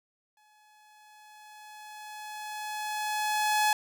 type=tone with exponential growth; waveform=sawtooth; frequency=849 Hz; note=G#5; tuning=38 cents sharp; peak=-18 dBFS; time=0.37-3.73 s; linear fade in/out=2 ms; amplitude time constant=730 ms; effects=none